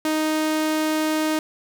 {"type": "tone", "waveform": "sawtooth", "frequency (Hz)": 311.1, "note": "D#4", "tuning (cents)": 0, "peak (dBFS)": -16, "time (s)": [0.05, 1.39], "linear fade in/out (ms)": 2, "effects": []}